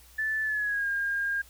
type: tone with pitch glide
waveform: sine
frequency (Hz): 1750 to 1614.1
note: A6 to G#6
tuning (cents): -10 to -50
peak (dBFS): -26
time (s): 0.18-1.42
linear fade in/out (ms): 10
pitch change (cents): -140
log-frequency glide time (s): 0.43-0.88
effects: added 60 Hz sine -55 dBFS peak until 1.49 s + white hiss -56 dBFS RMS until 1.49 s